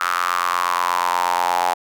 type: tone with high-pass filter sweep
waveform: square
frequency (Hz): 44.18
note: F1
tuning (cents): +21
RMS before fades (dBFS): -20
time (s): 0-1.74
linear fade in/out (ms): 10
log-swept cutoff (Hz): 1300 to 810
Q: 6.1
effects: none